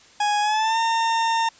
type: tone with pitch glide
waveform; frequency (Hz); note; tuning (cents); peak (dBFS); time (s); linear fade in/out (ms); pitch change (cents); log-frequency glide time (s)
40% pulse; 830.6 to 911; G#5 to A#5; 0 to -40; -18; 0.2-1.49; 5; +160; 0.41-0.78
effects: white hiss -51 dBFS RMS until 1.59 s + resampled to 16000 Hz